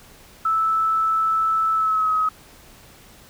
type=tone with pitch glide; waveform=sine; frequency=1313 to 1271.2 Hz; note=E6 to D#6; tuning=-7 to +37 cents; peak=-17 dBFS; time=0.45-2.29 s; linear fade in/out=5 ms; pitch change=-56 cents; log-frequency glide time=1.74-2.13 s; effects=pink hiss -48 dBFS RMS until 3.29 s